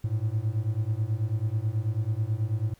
triangle beating tone pair, 104.3 / 113.5 Hz, G#2 / A#2, +8 / -46 cents, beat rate 9.2 Hz, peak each -26 dBFS, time 0.04-2.74 s, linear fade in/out 5 ms, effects pink hiss -62 dBFS RMS until 2.79 s

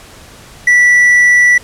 triangle tone, 1959 Hz, B6, 15 cents flat, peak -3 dBFS, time 0.67-1.58 s, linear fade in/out 5 ms, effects pink hiss -37 dBFS RMS until 1.63 s + low-pass 11000 Hz 12 dB/octave

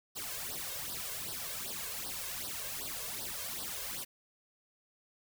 white noise with flanger, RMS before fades -40 dBFS, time 0.15-4.05 s, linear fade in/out 20 ms, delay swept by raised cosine 0.21 to 1.91 ms, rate 2.6 Hz, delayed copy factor +0.85, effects none

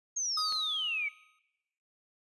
sine exponential sweep, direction down, 6560 to 2226 Hz, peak -30 dBFS, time 0.16-1.09 s, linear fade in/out 10 ms
square tone with exponential decay, 1256 Hz, D#6, 16 cents sharp, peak -32 dBFS, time 0.37-1.39 s, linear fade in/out 5 ms, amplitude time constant 220 ms
click, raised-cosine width 0.2 ms, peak -28 dBFS, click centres 0.524 s
effects noise-tail reverb RT60 0.9 s tail -20 dB re dry + resampled to 24000 Hz

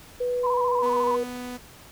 sine tone with pitch glide, 492.7 to 484.2 Hz, B4 to B4, -4 to -34 cents, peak -23 dBFS, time 0.2-1.24 s, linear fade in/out 10 ms, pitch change -30 cents, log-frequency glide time 0.56-1.06 s
sine tone with vibrato, 998 Hz, B5, 18 cents sharp, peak -23 dBFS, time 0.43-1.17 s, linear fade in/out 20 ms, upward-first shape square, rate 14 Hz, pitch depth 54 cents each way
sawtooth tone, 247.5 Hz, B3, 4 cents sharp, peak -29 dBFS, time 0.82-1.58 s, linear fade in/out 20 ms
effects pink hiss -48 dBFS RMS until 1.91 s

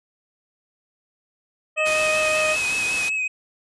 harmonic tone, 620 Hz, D#5, 6 cents flat, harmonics 1 / 2 / 3 / 4 / 5, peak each -22 / -28 / -32 / -34 / -36 dBFS, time 1.76-2.57 s, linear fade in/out 50 ms
triangle tone with vibrato, 2545 Hz, D#7, 39 cents sharp, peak -20 dBFS, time 1.77-3.28 s, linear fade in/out 10 ms, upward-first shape triangle, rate 5.3 Hz, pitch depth 37 cents each way
white low-pass noise, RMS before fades -30 dBFS, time 1.85-3.1 s, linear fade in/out 20 ms, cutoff 9900 Hz, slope 12 dB/octave
effects resampled to 24000 Hz

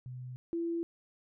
sine tone pair in turn, 126.1 / 336.6 Hz, B2 / E4, +36 / +36 cents, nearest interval octave + perfect fourth, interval 1700 cents, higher second, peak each -40 / -31 dBFS, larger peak second, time 0.06-0.36 / 0.53-0.83 s, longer neither, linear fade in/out 0 ms, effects none

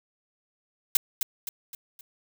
blue noise with echo, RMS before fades -19 dBFS, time 0.95-0.97 s, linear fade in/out 2 ms, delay 260 ms, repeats 4, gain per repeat -7 dB, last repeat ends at 2.01 s, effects none

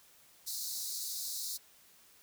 pink high-pass noise, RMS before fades -39 dBFS, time 0.46-1.58 s, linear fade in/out 20 ms, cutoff 3900 Hz, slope 96 dB/octave, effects white hiss -62 dBFS RMS until 2.22 s

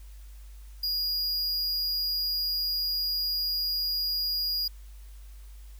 square tone, 4867 Hz, D#8, 39 cents flat, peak -27 dBFS, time 0.83-4.68 s, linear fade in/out 5 ms, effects added 50 Hz sine -43 dBFS peak until 5.79 s + white hiss -60 dBFS RMS until 5.79 s

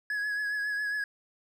triangle tone with vibrato, 1679 Hz, G#6, 18 cents sharp, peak -27 dBFS, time 0.1-1.04 s, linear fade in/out 2 ms, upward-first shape triangle, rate 7.3 Hz, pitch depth 38 cents each way, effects none

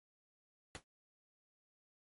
pink noise with exponential decay, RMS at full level -43 dBFS, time 0.75-0.84 s, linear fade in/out 0 ms, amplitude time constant 18 ms, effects MP3 48 kbps

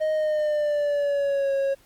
triangle tone with pitch glide, 622.3 to 548 Hz, D#5 to C#5, 0 to -20 cents, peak -19 dBFS, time 0-1.75 s, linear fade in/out 20 ms, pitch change -220 cents, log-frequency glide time 0.13-1.53 s, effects pink hiss -58 dBFS RMS until 1.85 s + Opus 24 kbps

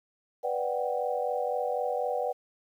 sine chord, G major seventh, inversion first, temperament equal, 493.9 / 587.3 / 740 / 784 Hz, B4 / D5 / F#5 / G5, 0 / 0 / 0 / 0 cents, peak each -31 / -33 / -33 / -35 dBFS, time 0.43-2.33 s, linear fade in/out 20 ms, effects 10-bit

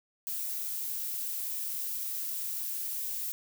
violet noise, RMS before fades -35 dBFS, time 0.27-3.32 s, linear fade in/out 0 ms, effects none

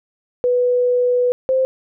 sine tone pair in turn, 493.4 / 522.7 Hz, B4 / C5, -2 / -2 cents, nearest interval minor second, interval 100 cents, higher second, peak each -13 dBFS, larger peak neither, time 0.44-1.32 / 1.49-1.65 s, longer first, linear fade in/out 0 ms, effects none

